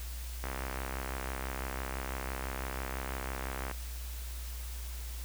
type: click train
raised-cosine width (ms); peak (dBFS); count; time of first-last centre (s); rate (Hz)
0.5; -22; 217; 0.44-3.713; 66
effects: added 60 Hz sine -38 dBFS peak until 5.24 s + white hiss -48 dBFS RMS until 5.24 s